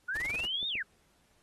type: linear two-way sweep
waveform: sine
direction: up then down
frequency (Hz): 1415 to 3747 to 1415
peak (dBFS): -31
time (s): 0.08-0.83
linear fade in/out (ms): 10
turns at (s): 0.68
type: noise bursts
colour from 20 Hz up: pink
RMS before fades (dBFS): -42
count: 7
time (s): 0.15-0.456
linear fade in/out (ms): 5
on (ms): 24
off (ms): 23
type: clicks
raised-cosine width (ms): 2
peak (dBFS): -37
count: 3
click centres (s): 0.339 / 0.629 / 0.754
effects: pink hiss -69 dBFS RMS until 1.42 s + AAC 32 kbps